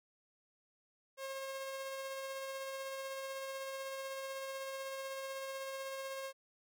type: tone with tremolo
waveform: sawtooth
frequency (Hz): 538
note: C5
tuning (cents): +48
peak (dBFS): -36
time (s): 1.17-6.33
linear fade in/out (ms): 50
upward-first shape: sine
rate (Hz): 16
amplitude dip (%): 25
effects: none